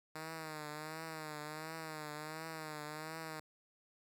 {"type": "tone with vibrato", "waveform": "5% pulse", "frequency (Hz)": 155.56, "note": "D#3", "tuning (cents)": 0, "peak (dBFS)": -32, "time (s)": [0.15, 3.4], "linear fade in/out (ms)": 5, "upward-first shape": "triangle", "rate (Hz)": 1.4, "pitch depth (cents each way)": 77, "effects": []}